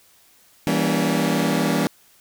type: chord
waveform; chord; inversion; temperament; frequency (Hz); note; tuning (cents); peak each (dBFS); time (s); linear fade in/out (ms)
sawtooth; E diminished seventh; none; just; 164.81 / 197.78 / 237.3 / 284.8; E3 / G3 / Bb3 / Db4; 0 / +16 / +31 / +47; -20; 0.67-1.87; 0
effects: white hiss -55 dBFS RMS until 2.2 s